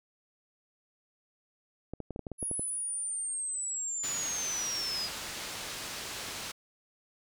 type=clicks; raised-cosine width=2 ms; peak=-24 dBFS; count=10; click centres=1.936 / 2.003 / 2.107 / 2.161 / 2.193 / 2.268 / 2.317 / 2.428 / 2.513 / 2.595 s
type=linear sweep; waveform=sine; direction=down; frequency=10548 to 4846 Hz; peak=-32 dBFS; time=2.38-5.1 s; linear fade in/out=50 ms
type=low-pass noise; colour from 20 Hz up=white; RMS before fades=-40 dBFS; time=4.03-6.52 s; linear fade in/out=10 ms; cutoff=6500 Hz; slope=12 dB/octave
effects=none